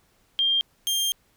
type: tone pair in turn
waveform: sine / sawtooth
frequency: 3195 / 3195 Hz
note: G7 / G7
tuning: +32 / +32 cents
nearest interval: unison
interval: 0 cents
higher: neither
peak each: -19 dBFS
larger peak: neither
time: 0.39-0.61 / 0.87-1.12 s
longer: second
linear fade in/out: 0 ms
effects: pink hiss -64 dBFS RMS until 1.36 s